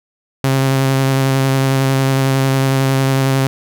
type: tone with vibrato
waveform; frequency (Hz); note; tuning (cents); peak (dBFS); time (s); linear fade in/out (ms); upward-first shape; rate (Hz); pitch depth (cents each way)
sawtooth; 134.3; C3; +46; -8; 0.44-3.47; 0; square; 11; 13
effects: none